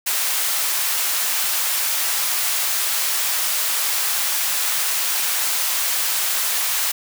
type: high-pass noise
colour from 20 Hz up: white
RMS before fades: -21 dBFS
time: 0.06-6.92 s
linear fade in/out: 10 ms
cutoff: 780 Hz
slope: 12 dB/octave
effects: none